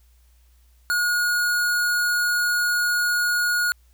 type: tone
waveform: square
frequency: 1443 Hz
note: F#6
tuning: 44 cents flat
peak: -20 dBFS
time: 0.9-3.72 s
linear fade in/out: 0 ms
effects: added 60 Hz sine -53 dBFS peak until 3.93 s + white hiss -65 dBFS RMS until 3.93 s